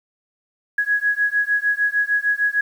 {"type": "beating tone pair", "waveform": "sine", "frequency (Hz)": [1665, 1671.6], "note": ["G#6", "G#6"], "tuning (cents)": [4, 11], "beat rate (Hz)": 6.6, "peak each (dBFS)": -20, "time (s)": [0.78, 2.61], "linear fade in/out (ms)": 5, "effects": ["8-bit"]}